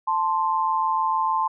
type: tone pair together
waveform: sine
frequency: 880 / 1046.5 Hz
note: A5 / C6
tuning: 0 / 0 cents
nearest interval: minor third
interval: 300 cents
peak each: -23 / -22 dBFS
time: 0.07-1.48 s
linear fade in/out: 10 ms
effects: none